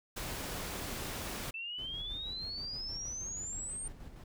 pink noise, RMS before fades -40 dBFS, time 0.16-1.51 s, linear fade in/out 10 ms
sine exponential sweep, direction up, 2637 to 8870 Hz, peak -38 dBFS, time 1.54-3.88 s, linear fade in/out 5 ms
brown noise with tremolo, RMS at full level -46 dBFS, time 1.78-4.24 s, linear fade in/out 5 ms, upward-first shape square, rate 6.3 Hz, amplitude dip 40%
effects none

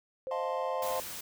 sine tone, 523.3 Hz, C5, in tune, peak -34 dBFS, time 0.27-1 s, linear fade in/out 0 ms
triangle chord, F dominant seventh, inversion third, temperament equal, 622.3 / 698.5 / 880 / 1046.5 Hz, Eb5 / F5 / A5 / C6, 0 / 0 / 0 / 0 cents, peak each -36 dBFS, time 0.31-1 s, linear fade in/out 2 ms
white noise, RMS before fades -41 dBFS, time 0.82-1.21 s, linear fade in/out 5 ms
effects none

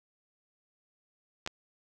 clicks, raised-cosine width 0.2 ms, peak -18 dBFS, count 2, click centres 1.463 / 1.475 s, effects none

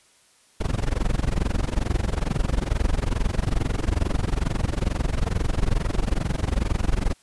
brown noise with amplitude modulation, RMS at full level -19 dBFS, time 0.6-7.14 s, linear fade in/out 10 ms, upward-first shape sine, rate 22.3 Hz, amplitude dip 95%, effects white hiss -58 dBFS RMS until 7.22 s + resampled to 24000 Hz

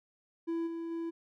triangle tone with level steps, 332.6 Hz, E4, 16 cents sharp, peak -29 / -34 / -32 dBFS, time 0.47-1.11 s, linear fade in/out 20 ms, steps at 0.66 / 0.9 s, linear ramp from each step 20 ms, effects none

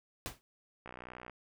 pink noise with exponential decay, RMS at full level -36 dBFS, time 0.26-0.41 s, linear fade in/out 0 ms, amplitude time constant 31 ms
click train, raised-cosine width 0.5 ms, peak -31 dBFS, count 28, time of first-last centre 0.86-1.297 s, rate 61.8 Hz
effects none

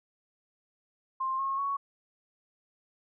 sine tone with pitch steps, 1055 / 1084 / 1113.9 Hz, C6 / C#6 / C#6, +14 / -39 / +8 cents, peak -28 dBFS, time 1.2-1.77 s, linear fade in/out 10 ms, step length 190 ms, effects none

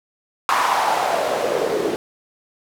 white noise with band-pass filter sweep, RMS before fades -20 dBFS, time 0.49-1.96 s, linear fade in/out 0 ms, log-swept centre 1100 to 370 Hz, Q 3.7, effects none

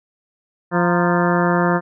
harmonic tone with a mistuned harmonic, 174.5 Hz, F3, 1 cent flat, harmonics 1 / 2 / 3 / 4 / 5 / 6 / 7 / 8 / 9 / 10, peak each -18 / -21 / -23 / -24 / -25 / -26 / -26 / -27 / -28 / -28 dBFS, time 0.71-1.81 s, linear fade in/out 50 ms, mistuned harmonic 5, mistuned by +100 cents, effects none

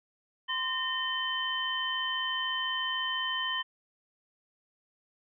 sine tone cluster, 1030 / 1826 / 3073 Hz, C6 / A#6 / G7, -28 / -36 / -35 cents, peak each -35 / -34 / -32 dBFS, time 0.48-3.63 s, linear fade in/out 20 ms, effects none

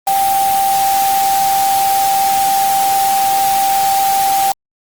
sine tone in noise, 784 Hz, G5, in tune, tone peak -11 dBFS, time 0.07-4.52 s, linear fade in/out 2 ms, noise white, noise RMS -21 dBFS, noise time 0.07-4.52 s, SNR +7 dB, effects Opus 24 kbps

